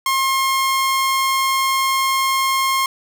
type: tone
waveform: sawtooth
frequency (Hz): 1070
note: C6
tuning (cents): +38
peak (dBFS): -12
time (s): 0.06-2.86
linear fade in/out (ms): 2
effects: none